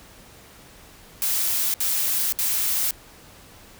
blue noise bursts, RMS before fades -23 dBFS, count 3, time 1.22-2.908 s, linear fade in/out 0 ms, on 520 ms, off 64 ms, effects pink hiss -48 dBFS RMS until 3.79 s

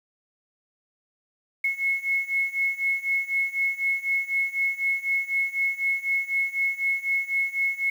sine beating tone pair, 2181 / 2185 Hz, C#7 / C#7, -29 / -26 cents, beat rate 4 Hz, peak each -27 / -25 dBFS, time 1.64-7.9 s, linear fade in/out 5 ms, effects 8-bit

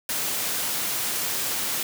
white high-pass noise, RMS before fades -27 dBFS, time 0.09-1.83 s, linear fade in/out 2 ms, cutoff 100 Hz, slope 12 dB/octave, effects none

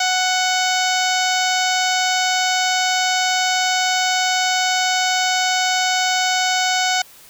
harmonic tone with a mistuned harmonic, 740 Hz, F#5, in tune, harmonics 1 / 2 / 3 / 4 / 5 / 6 / 7 / 8 / 9 / 10, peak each -20 / -23 / -25 / -26 / -27 / -28 / -28 / -29 / -30 / -30 dBFS, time 0-7.02 s, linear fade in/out 5 ms, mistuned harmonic 4, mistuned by +21 cents, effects white hiss -45 dBFS RMS until 7.29 s

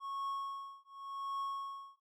triangle tone with tremolo, 1100 Hz, C#6, 14 cents flat, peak -33 dBFS, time 0-2 s, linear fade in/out 50 ms, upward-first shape triangle, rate 0.89 Hz, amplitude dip 100%, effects none

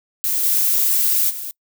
violet noise with level steps, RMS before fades -20 / -17 / -29 dBFS, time 0.24-1.51 s, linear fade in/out 0 ms, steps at 0.43 / 1.29 s, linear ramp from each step 20 ms, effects noise-tail reverb RT60 0.1 s tail -25 dB re dry

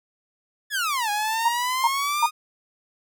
sawtooth exponential two-way sweep, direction down then up, 1760 to 820 to 1245 Hz, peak -19 dBFS, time 0.7-2.31 s, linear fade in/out 50 ms, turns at 1.1 s
sine tone bursts, 932.3 Hz, A#5, in tune, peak -15 dBFS, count 3, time 1.45-2.261 s, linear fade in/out 5 ms, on 37 ms, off 350 ms
effects none

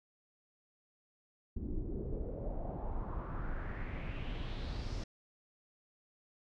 brown noise with low-pass filter sweep, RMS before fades -39 dBFS, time 1.56-5.04 s, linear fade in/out 5 ms, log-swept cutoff 270 to 5700 Hz, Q 3.2, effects none

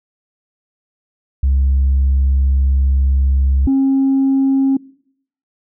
sine tone pair in turn, 67.5 / 270 Hz, C#2 / C#4, -45 / -45 cents, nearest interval 2 octaves, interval 2400 cents, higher second, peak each -9 dBFS, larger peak neither, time 1.43-3.67 / 3.67-4.77 s, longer first, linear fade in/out 5 ms, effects noise-tail reverb RT60 0.7 s tail -24 dB re dry + tanh soft clip ceiling -8 dBFS

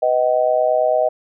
sine tone with amplitude modulation, 627 Hz, D#5, 13 cents sharp, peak -9 dBFS, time 0.02-1.09 s, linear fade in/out 10 ms, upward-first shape sine, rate 129 Hz, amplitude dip 100%, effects none

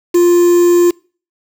triangle tone with quantisation, 349.2 Hz, F4, in tune, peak -4 dBFS, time 0.14-0.91 s, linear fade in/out 10 ms, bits 4, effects noise-tail reverb RT60 0.4 s tail -25 dB re dry

